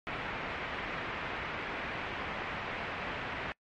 white low-pass noise, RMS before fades -38 dBFS, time 0.07-3.52 s, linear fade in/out 0 ms, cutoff 2400 Hz, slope 24 dB/octave, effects noise-tail reverb RT60 0.1 s tail -25 dB re dry + MP3 48 kbps

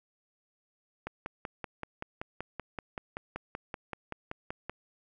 click train, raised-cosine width 0.5 ms, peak -21 dBFS, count 20, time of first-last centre 1.07-4.696 s, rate 5.24 Hz, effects none

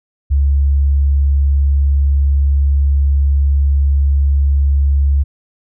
sine tone, 69.9 Hz, C#2, 15 cents sharp, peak -9 dBFS, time 0.3-5.24 s, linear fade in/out 20 ms, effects none

